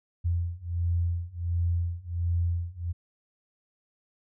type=beating tone pair; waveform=sine; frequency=85.3 / 86.7 Hz; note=F2 / F2; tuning=-40 / -12 cents; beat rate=1.4 Hz; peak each=-29 / -28 dBFS; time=0.24-2.93 s; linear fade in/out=20 ms; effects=none